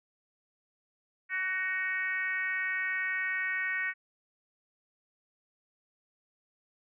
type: tone with frequency modulation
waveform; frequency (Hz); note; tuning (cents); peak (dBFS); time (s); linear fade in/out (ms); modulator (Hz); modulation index
sine; 1864.7; A#6; 0; -29; 1.29-3.94; 50; 366; 1.1
effects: none